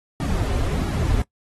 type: noise with flanger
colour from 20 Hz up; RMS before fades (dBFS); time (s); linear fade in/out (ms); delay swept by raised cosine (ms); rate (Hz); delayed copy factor
brown; -22; 0.2-1.22; 2; 1.9 to 6.3; 1.5; -1
effects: noise-tail reverb RT60 0.1 s tail -20 dB re dry + AAC 32 kbps